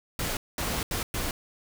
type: noise bursts at uneven times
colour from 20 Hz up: pink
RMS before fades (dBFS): -30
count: 4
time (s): 0.19-0.37 / 0.58-0.83 / 0.91-1.03 / 1.14-1.31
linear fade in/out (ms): 2
effects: none